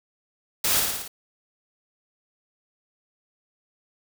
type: noise with echo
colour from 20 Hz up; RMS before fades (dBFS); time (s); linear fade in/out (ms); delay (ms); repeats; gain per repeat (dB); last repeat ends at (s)
white; -23; 0.64-0.8; 5; 56; 5; -3; 1.08
effects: none